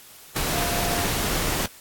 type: tone in noise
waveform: sine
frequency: 698.5 Hz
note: F5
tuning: in tune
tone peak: -30 dBFS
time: 0.53-1.05 s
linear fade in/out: 2 ms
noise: pink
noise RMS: -25 dBFS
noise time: 0.36-1.66 s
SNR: -8 dB
effects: white hiss -47 dBFS RMS until 1.8 s + AAC 64 kbps